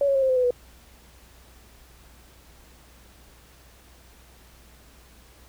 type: tone with pitch steps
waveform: sine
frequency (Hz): 564 / 551.1 / 538.5 / 526.2 / 514.2 / 502.5 / 491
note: C#5 / C#5 / C5 / C5 / C5 / B4 / B4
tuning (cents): +30 / -10 / +50 / +10 / -30 / +30 / -10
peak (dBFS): -18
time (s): 0.01-0.507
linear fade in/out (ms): 2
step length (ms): 71
effects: added 60 Hz sine -53 dBFS peak until 5.48 s + pink hiss -54 dBFS RMS until 5.48 s